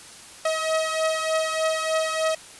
sawtooth beating tone pair, 636 / 639.3 Hz, D#5 / D#5, +38 / +47 cents, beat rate 3.3 Hz, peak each -20 / -23 dBFS, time 0.45-2.35 s, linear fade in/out 5 ms, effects white hiss -44 dBFS RMS until 2.59 s + resampled to 24000 Hz

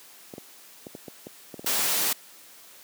clicks, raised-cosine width 2 ms, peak -23 dBFS, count 10, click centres 0.338 / 0.381 / 0.868 / 0.951 / 1.082 / 1.269 / 1.542 / 1.594 / 1.645 / 1.793 s
white noise, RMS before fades -25 dBFS, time 1.66-2.13 s, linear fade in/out 5 ms
effects white hiss -50 dBFS RMS until 2.83 s + high-pass 200 Hz 12 dB/octave

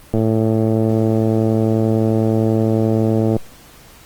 click train, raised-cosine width 2 ms, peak -4 dBFS, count 359, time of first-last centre 0.14-3.365 s, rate 111 Hz, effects pink hiss -44 dBFS RMS until 4.05 s + Opus 24 kbps

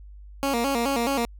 15% pulse tone with vibrato, 254.7 Hz, C4, 46 cents flat, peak -16 dBFS, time 0.43-1.25 s, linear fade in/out 0 ms, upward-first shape square, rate 4.7 Hz, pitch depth 140 cents each way, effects added 50 Hz sine -41 dBFS peak until 1.39 s

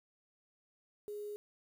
sine tone with quantisation, 415.3 Hz, G#4, in tune, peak -40 dBFS, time 1.08-1.36 s, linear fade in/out 0 ms, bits 10, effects none

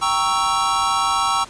square chord, G diminished seventh, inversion none, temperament equal, 784 / 932.3 / 1108.7 / 1318.5 Hz, G5 / Bb5 / Db6 / Fb6, 0 / 0 / 0 / 0 cents, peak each -26 / -25 / -22 / -22 dBFS, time 0.01-1.45 s, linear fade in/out 20 ms, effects pink hiss -41 dBFS RMS until 1.49 s + resampled to 22050 Hz

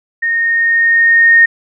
sine tone with level ramp, 1846 Hz, A#6, 17 cents flat, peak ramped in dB -12 to -3 dBFS, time 0.22-1.46 s, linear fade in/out 10 ms, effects none

